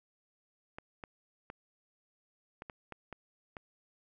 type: clicks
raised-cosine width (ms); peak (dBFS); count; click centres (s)
0.5; -28; 8; 0.785 / 1.038 / 1.501 / 2.621 / 2.698 / 2.923 / 3.127 / 3.568
effects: none